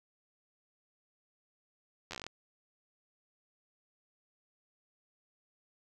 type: slowing click train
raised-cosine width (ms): 0.2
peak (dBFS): -24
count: 10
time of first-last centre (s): 2.11-2.266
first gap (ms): 11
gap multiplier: 1.11
effects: none